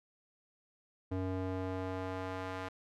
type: tone with band-pass filter sweep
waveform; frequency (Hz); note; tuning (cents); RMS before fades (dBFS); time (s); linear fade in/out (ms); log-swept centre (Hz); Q
square; 93.3; F#2; +15; -38; 1.11-2.69; 10; 320 to 1200; 0.73
effects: none